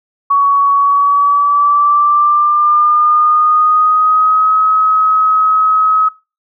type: tone with pitch glide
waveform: sine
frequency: 1123 to 1275.2 Hz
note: C#6 to D#6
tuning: +22 to +42 cents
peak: -7 dBFS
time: 0.3-6.09 s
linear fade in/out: 10 ms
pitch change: +220 cents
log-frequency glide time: 0.76-4.53 s
effects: noise-tail reverb RT60 0.3 s tail -22 dB re dry